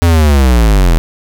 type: linear sweep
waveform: square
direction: down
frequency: 87.31 to 38.36 Hz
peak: -6 dBFS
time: 0.02-0.98 s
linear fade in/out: 0 ms
effects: none